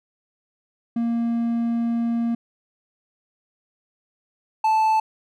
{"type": "tone pair in turn", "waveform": "triangle", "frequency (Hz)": [233.1, 876.5], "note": ["A#3", "A5"], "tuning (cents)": [0, -7], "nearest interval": "octave + major seventh", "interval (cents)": 2293, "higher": "second", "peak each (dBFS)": [-18, -14], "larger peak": "second", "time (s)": [[0.96, 2.35], [4.64, 5]], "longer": "first", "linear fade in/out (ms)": 5, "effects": []}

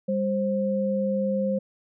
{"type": "tone pair together", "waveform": "sine", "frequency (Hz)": [199.5, 528.2], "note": ["G3", "C5"], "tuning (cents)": [31, 16], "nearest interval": "octave + perfect fourth", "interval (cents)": 1685, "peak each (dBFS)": [-25, -25], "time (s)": [0.08, 1.59], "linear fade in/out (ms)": 10, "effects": []}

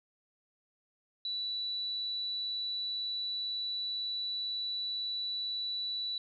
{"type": "tone", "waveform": "sine", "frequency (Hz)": 3951, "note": "B7", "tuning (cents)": 0, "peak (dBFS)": -33, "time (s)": [1.25, 6.18], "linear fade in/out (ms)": 2, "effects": []}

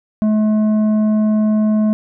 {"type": "tone with tanh clipping", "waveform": "triangle", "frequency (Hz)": 214.5, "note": "A3", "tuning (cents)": -44, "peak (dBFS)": -13, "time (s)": [0.22, 1.93], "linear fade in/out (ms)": 0, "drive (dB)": 12, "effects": []}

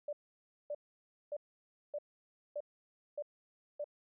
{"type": "tone bursts", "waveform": "sine", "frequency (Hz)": 587.3, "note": "D5", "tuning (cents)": 0, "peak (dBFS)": -36, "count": 7, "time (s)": [0.08, 3.843], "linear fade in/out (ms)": 5, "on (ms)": 49, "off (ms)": 570, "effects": []}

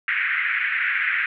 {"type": "band-pass noise", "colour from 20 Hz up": "white", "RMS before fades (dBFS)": -23, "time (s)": [0.08, 1.26], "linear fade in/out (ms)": 2, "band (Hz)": [1500, 2300], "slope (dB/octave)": 48, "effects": []}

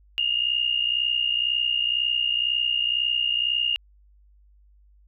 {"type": "tone pair together", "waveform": "sine", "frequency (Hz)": [2794, 2856], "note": ["F7", "F7"], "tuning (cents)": [0, 38], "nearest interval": "unison", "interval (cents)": 38, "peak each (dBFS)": [-25, -23], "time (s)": [0.18, 3.76], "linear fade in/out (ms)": 0, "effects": ["added 50 Hz sine -53 dBFS peak until 5.07 s"]}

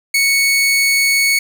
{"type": "tone", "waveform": "sawtooth", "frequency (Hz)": 2217, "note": "C#7", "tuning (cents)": 0, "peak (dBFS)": -8, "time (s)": [0.14, 1.39], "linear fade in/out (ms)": 5, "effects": ["8-bit"]}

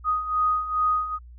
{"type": "beating tone pair", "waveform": "sine", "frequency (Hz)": [1245, 1247.4], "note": ["D#6", "D#6"], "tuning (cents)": [1, 4], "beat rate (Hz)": 2.4, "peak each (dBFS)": [-27, -22], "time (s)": [0.04, 1.19], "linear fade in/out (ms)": 50, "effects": ["added 60 Hz sine -42 dBFS peak until 1.38 s"]}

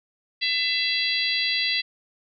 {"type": "harmonic tone", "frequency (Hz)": 670, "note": "E5", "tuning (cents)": 28, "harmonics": [3, 4, 5, 6, 7], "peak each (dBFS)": [-28, -28, -28, -28, -28], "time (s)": [0.41, 1.82], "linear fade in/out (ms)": 20, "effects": []}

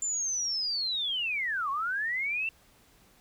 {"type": "linear two-way sweep", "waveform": "sine", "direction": "down then up", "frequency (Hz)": [7250, 1062, 2713], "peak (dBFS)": -28, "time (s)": [0.02, 2.49], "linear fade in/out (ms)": 2, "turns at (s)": 1.7, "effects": ["pink hiss -61 dBFS RMS until 3.2 s"]}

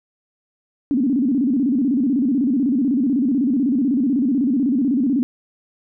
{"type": "tone with vibrato", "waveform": "sine", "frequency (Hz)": 260.6, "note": "C4", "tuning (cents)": -7, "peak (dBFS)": -15, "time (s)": [0.91, 5.23], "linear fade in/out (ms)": 0, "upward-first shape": "square", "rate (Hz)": 16, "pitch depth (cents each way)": 160, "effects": []}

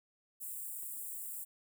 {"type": "high-pass noise", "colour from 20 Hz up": "white", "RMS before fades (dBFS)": -43, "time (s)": [0.4, 1.45], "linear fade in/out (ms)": 20, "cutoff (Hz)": 7500, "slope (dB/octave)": 96, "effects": []}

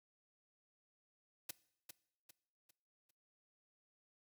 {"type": "noise with echo", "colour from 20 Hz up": "white", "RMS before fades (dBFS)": -43, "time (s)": [1.49, 1.51], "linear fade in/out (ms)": 5, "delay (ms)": 400, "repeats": 4, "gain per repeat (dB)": -8, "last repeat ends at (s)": 3.11, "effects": ["noise-tail reverb RT60 0.7 s tail -20 dB re dry"]}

